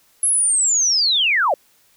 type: linear sweep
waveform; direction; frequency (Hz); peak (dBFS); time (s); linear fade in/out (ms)
sine; down; 11040 to 506; -14; 0.23-1.54; 2
effects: white hiss -57 dBFS RMS until 1.96 s